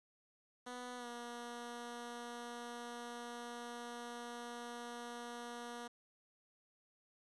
10% pulse tone with pitch glide, 246.9 to 239 Hz, B3 to A#3, 0 to +43 cents, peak -37 dBFS, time 0.66-5.88 s, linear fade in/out 10 ms, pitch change -57 cents, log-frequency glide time 0.97-1.07 s, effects resampled to 22050 Hz + 11-bit

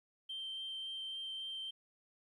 sine tone with vibrato, 3136 Hz, G7, in tune, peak -39 dBFS, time 0.29-1.71 s, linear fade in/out 10 ms, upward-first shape triangle, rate 3.6 Hz, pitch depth 9 cents each way, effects tanh soft clip ceiling -37 dBFS + 13-bit

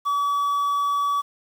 triangle tone with quantisation, 1142 Hz, D6, 49 cents flat, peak -18 dBFS, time 0.05-1.22 s, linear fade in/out 20 ms, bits 8, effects none

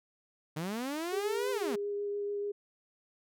sawtooth linear two-way sweep, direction up then down, 146.83 to 520 to 196.4 Hz, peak -30 dBFS, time 0.56-1.76 s, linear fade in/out 10 ms, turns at 1.51 s
sine tone with vibrato, 407.8 Hz, G#4, 32 cents flat, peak -32 dBFS, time 1.12-2.52 s, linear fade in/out 10 ms, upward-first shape sine, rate 6.9 Hz, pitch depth 9 cents each way
effects none

